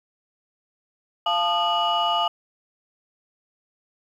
sine tone cluster, 692 / 874 / 1223 / 2923 Hz, F5 / A5 / D#6 / F#7, -16 / -12 / -30 / -22 cents, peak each -24 dBFS, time 1.26-2.28 s, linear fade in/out 5 ms, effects tanh soft clip ceiling -13 dBFS + 9-bit

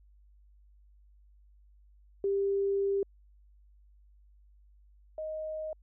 sine tone pair in turn, 395.9 / 624.4 Hz, G4 / D#5, +17 / +6 cents, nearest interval minor sixth, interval 789 cents, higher second, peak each -26 / -34 dBFS, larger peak first, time 2.24-3.03 / 5.18-5.73 s, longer first, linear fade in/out 2 ms, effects added 50 Hz sine -57 dBFS peak until 5.82 s

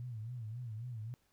sine tone with vibrato, 116 Hz, A#2, 8 cents flat, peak -40 dBFS, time 0-1.14 s, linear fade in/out 0 ms, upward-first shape sine, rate 3.7 Hz, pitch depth 140 cents each way, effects pink hiss -75 dBFS RMS until 1.32 s

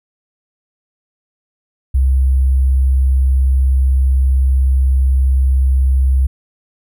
sine tone with sample-and-hold, 65.8 Hz, C2, 10 cents sharp, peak -9 dBFS, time 1.94-6.27 s, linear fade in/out 10 ms, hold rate 11025 Hz, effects none

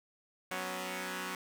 5% pulse chord, F# suspended fourth, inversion none, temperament equal, 185 / 246.9 / 277.2 Hz, F#3 / B3 / C#4, 0 / 0 / 0 cents, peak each -28 / -32 / -31 dBFS, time 0.51-1.35 s, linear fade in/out 2 ms, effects none

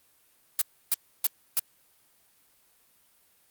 blue noise bursts, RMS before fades -23 dBFS, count 4, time 0.59-1.594 s, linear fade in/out 2 ms, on 26 ms, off 300 ms, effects white hiss -64 dBFS RMS until 3.5 s + Opus 32 kbps

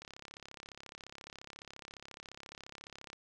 click train, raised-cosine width 0.2 ms, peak -30 dBFS, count 108, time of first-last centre 0.02-3.13 s, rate 34.4 Hz, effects none

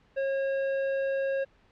triangle tone with tanh clipping, 543 Hz, C#5, 36 cents flat, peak -28 dBFS, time 0.16-1.45 s, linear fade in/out 20 ms, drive 16 dB, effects pink hiss -63 dBFS RMS until 1.71 s + low-pass 3000 Hz 12 dB/octave

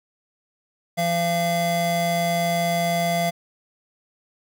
square tone pair together, 170.75 / 683 Hz, F3 / F5, -39 / -39 cents, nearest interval 2 octaves, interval 2400 cents, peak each -26 / -22 dBFS, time 0.97-3.31 s, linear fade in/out 20 ms, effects none

